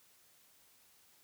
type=silence; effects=white hiss -66 dBFS RMS until 1.23 s